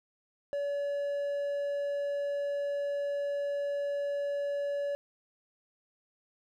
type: tone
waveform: triangle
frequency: 570 Hz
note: C#5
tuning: 48 cents sharp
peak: -28 dBFS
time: 0.53-4.95 s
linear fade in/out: 0 ms
effects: none